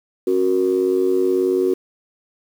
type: tone with amplitude modulation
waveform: sine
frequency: 370 Hz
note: F#4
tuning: in tune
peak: -10 dBFS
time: 0.27-1.74 s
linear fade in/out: 5 ms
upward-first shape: sine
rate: 98.6 Hz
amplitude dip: 90%
effects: tanh soft clip ceiling -7 dBFS + 7-bit